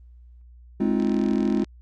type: chord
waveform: triangle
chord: F minor seventh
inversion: first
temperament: just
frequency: 209.5 / 261.9 / 314.3 / 349.2 Hz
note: Ab3 / C4 / Eb4 / F4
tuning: +15 / +2 / +18 / 0 cents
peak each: -21 / -23 / -26 / -25 dBFS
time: 0.8-1.64 s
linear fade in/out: 5 ms
type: click train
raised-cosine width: 0.2 ms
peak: -24 dBFS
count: 28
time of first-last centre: 1-1.644 s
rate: 41.9 Hz
effects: added 60 Hz sine -45 dBFS peak until 1.81 s + Opus 24 kbps